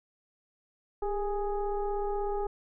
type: tone with frequency modulation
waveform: sine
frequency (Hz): 403.8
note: G#4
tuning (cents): -49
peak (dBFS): -28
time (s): 1.02-2.47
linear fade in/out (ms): 5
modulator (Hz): 422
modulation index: 1.1
effects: none